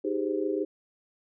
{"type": "chord", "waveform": "sine", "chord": "Ab major seventh", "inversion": "second", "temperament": "just", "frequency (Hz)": [311.5, 389.3, 415.3, 519.1], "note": ["Eb4", "G4", "Ab4", "C5"], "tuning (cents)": [2, -12, 0, -14], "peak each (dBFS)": [-31, -30, -32, -35], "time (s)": [0.04, 0.65], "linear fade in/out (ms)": 10, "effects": []}